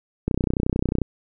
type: click train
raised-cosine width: 3 ms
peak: -8 dBFS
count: 24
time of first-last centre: 0.28-1.017 s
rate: 31.2 Hz
effects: none

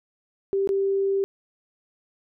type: tone with dropouts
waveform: sine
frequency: 392 Hz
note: G4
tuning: in tune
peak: -20 dBFS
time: 0.53-1.24 s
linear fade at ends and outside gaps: 0 ms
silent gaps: 0.674-0.691 s
effects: none

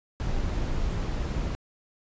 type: noise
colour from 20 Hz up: brown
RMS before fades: -28 dBFS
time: 0.2-1.55 s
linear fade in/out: 0 ms
effects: resampled to 16000 Hz

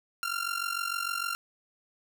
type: tone with amplitude modulation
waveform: sawtooth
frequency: 1383 Hz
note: F6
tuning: 17 cents flat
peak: -23 dBFS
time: 0.23-1.35 s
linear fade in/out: 0 ms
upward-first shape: sine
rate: 46.6 Hz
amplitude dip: 80%
effects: none

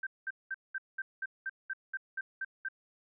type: tone bursts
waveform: sine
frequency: 1562 Hz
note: G6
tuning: 7 cents flat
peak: -33 dBFS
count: 12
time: 0.03-2.686 s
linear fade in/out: 5 ms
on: 38 ms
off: 200 ms
effects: none

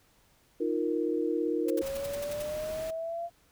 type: chord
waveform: sine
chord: Eb suspended second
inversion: none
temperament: equal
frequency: 311.1 / 349.2 / 466.2 Hz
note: Eb4 / F4 / Bb4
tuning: 0 / 0 / 0 cents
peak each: -31 dBFS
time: 0.6-1.82 s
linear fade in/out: 10 ms
type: exponential sweep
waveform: sine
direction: up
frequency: 523.3 to 690 Hz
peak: -32 dBFS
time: 1.64-3.3 s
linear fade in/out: 50 ms
type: noise bursts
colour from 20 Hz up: white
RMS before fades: -42 dBFS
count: 9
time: 1.68-2.424 s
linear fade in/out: 5 ms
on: 24 ms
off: 66 ms
type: noise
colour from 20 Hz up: pink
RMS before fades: -44 dBFS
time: 1.81-2.91 s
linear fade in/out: 10 ms
effects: pink hiss -65 dBFS RMS until 3.51 s

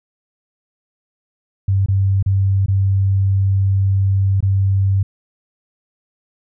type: tone with dropouts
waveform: sine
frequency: 97.3 Hz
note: G2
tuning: 12 cents flat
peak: -12 dBFS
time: 1.68-5.03 s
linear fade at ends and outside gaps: 5 ms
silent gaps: 1.861-1.884 / 2.227-2.261 / 2.661-2.682 / 4.406-4.426 s
effects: none

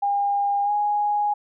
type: tone with pitch glide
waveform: sine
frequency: 807 to 828.7 Hz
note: G#5 to G#5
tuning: -50 to -4 cents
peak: -19 dBFS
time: 0.02-1.34 s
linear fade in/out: 10 ms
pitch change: +46 cents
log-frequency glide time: 0.64-0.71 s
effects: none

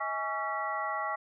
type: tone cluster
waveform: sine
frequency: 638 / 830 / 1127 / 1361 / 1946 Hz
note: D#5 / G#5 / C#6 / F6 / B6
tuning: +43 / -1 / +28 / -45 / -26 cents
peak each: -39 / -36 / -35 / -38 / -38 dBFS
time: 0-1.16 s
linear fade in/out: 10 ms
effects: none

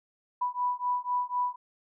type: beating tone pair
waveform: sine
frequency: 985 / 989 Hz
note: B5 / B5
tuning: -5 / +2 cents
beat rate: 4 Hz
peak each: -30 dBFS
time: 0.41-1.56 s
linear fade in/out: 10 ms
effects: none

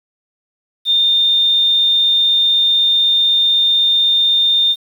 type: tone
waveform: sine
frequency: 3624 Hz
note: A#7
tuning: 50 cents flat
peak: -10 dBFS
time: 0.85-4.76 s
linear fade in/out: 50 ms
effects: 7-bit

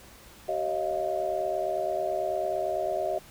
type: tone cluster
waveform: sine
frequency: 384 / 553 / 632 / 701 Hz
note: G4 / C#5 / D#5 / F5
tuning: -36 / -4 / +27 / +6 cents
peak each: -34 / -35 / -29 / -32 dBFS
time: 0.48-3.19 s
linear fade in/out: 10 ms
effects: pink hiss -51 dBFS RMS until 3.3 s

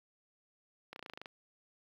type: slowing click train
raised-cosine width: 0.3 ms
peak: -29 dBFS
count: 10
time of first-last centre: 0.93-1.258 s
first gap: 31 ms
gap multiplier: 1.04
effects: high-pass 200 Hz 12 dB/octave + 10-bit

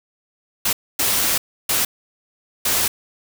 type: noise bursts at uneven times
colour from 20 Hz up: white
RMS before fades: -19 dBFS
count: 4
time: 0.65-0.73 / 0.99-1.38 / 1.69-1.85 / 2.65-2.88 s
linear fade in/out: 5 ms
effects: none

